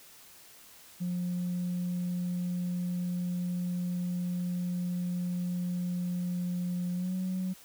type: tone with pitch glide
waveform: sine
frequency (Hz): 177.9 to 185.45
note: F3 to F#3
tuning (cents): +32 to +4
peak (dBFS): -28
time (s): 1-7.54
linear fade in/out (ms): 20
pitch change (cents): +72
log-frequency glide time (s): 6.94-7.14
effects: tanh soft clip ceiling -27 dBFS + white hiss -54 dBFS RMS until 7.64 s